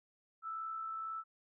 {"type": "tone with amplitude modulation", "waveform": "sine", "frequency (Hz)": 1318.5, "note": "E6", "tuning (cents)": 0, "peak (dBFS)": -37, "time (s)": [0.42, 1.24], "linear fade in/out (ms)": 50, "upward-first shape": "sine", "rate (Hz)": 61.9, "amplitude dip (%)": 35, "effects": []}